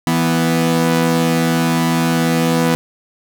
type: tone pair together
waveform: sawtooth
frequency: 164.72 / 246.8 Hz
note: E3 / B3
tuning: -1 / -1 cents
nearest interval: perfect fifth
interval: 700 cents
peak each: -12 dBFS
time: 0.07-2.75 s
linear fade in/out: 0 ms
effects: none